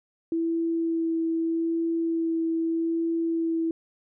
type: tone with vibrato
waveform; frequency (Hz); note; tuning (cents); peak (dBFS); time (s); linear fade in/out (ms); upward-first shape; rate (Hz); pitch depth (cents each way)
sine; 329.6; E4; 0; -23; 0.32-3.71; 2; sine; 0.81; 11
effects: none